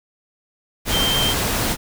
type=tone in noise; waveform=sine; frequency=3146 Hz; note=G7; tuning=6 cents sharp; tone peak=-19 dBFS; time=0.9-1.35 s; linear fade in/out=50 ms; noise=pink; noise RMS=-21 dBFS; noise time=0.85-1.77 s; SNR=-1 dB; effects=none